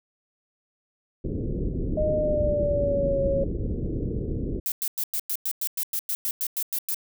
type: low-pass noise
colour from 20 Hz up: pink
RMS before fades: -28 dBFS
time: 1.24-4.6 s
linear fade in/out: 10 ms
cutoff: 470 Hz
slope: 48 dB/octave
type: tone with pitch glide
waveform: sine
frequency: 614 to 550.2 Hz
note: D#5 to C#5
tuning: -23 to -13 cents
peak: -22 dBFS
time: 1.97-3.44 s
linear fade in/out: 5 ms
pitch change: -190 cents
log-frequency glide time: 2.15-3.2 s
type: noise bursts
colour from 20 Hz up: violet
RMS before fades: -27 dBFS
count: 15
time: 4.66-6.945 s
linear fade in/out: 0 ms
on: 59 ms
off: 100 ms
effects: none